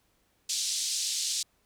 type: band-pass noise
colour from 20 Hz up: pink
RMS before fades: -31 dBFS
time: 0.49-1.43 s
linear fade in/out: 5 ms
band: 3900 to 8400 Hz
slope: 24 dB/octave
effects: pink hiss -70 dBFS RMS until 1.65 s